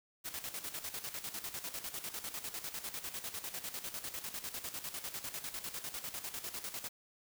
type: noise with tremolo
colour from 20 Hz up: white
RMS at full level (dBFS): -41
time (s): 0.24-6.89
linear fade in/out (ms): 20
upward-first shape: square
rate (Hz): 10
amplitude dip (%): 65
effects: none